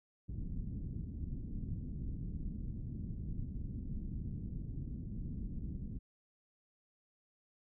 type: low-pass noise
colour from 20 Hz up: pink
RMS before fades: -41 dBFS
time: 0.28-5.99 s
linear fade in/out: 20 ms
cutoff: 240 Hz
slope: 24 dB/octave
effects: none